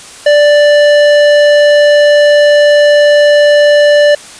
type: tone with hard clipping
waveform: triangle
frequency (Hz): 587.3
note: D5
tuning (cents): 0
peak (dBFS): -5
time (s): 0.26-4.15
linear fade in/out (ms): 5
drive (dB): 17
effects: white hiss -31 dBFS RMS until 4.39 s + resampled to 22050 Hz